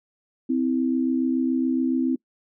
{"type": "tone pair together", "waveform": "sine", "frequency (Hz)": [258.1, 325.2], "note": ["C4", "E4"], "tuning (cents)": [-23, -23], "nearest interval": "major third", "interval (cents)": 400, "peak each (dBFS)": [-21, -25], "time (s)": [0.49, 2.16], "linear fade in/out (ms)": 10, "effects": ["noise-tail reverb RT60 0.1 s tail -23 dB re dry"]}